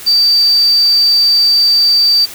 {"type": "tone", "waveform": "triangle", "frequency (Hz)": 4642, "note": "D8", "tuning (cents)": -21, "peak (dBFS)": -4, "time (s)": [0.06, 2.26], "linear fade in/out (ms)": 20, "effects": ["tanh soft clip ceiling -4 dBFS", "white hiss -30 dBFS RMS until 2.34 s"]}